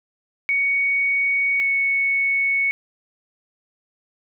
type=tone pair in turn; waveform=sine; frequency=2234 / 2215 Hz; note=C#7 / C#7; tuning=+13 / -2 cents; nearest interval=unison; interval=15 cents; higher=first; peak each=-17 dBFS; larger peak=neither; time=0.49-1.6 / 1.6-2.71 s; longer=neither; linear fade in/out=0 ms; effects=none